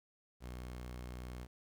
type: tone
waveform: sawtooth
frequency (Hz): 61.6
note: B1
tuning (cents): -4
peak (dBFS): -40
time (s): 0.4-1.48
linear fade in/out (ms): 50
effects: 11-bit